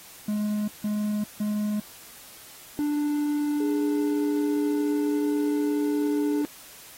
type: tone bursts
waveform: triangle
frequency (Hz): 209.7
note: G#3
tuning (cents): +17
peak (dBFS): -22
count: 3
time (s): 0.28-1.8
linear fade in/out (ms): 5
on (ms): 400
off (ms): 160
type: tone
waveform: triangle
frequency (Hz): 294.6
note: D4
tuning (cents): +6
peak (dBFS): -21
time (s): 2.79-6.45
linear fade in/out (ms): 0
type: tone with pitch glide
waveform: sine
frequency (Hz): 415.3 to 419.4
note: G#4 to G#4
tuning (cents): 0 to +17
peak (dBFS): -29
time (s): 3.6-6.42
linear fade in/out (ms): 5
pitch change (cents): +17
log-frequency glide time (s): 4.46-5.29
effects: white hiss -47 dBFS RMS until 6.97 s + AAC 48 kbps